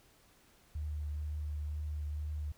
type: tone with vibrato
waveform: sine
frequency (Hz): 75.1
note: D2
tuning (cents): +39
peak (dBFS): -35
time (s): 0.75-2.52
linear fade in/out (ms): 5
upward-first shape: triangle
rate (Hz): 2.1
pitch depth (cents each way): 18
effects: pink hiss -65 dBFS RMS until 2.57 s